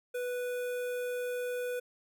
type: tone with notch filter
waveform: square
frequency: 493.5 Hz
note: B4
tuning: 1 cent flat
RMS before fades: -35 dBFS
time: 0.14-1.8 s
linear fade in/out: 10 ms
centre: 4800 Hz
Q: 0.85
effects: none